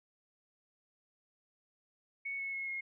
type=tone with pitch steps; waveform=sine; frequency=2217 / 2195 / 2174 / 2153 Hz; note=C#7 / C#7 / C#7 / C7; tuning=0 / -18 / -34 / +49 cents; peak=-36 dBFS; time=2.25-2.81 s; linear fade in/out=10 ms; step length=140 ms; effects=none